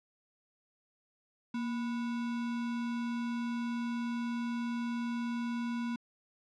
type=tone with sample-and-hold; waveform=sine; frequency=235.4 Hz; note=A#3; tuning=17 cents sharp; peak=-32 dBFS; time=1.54-5.96 s; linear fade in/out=5 ms; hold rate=1225 Hz; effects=low-pass 4000 Hz 12 dB/octave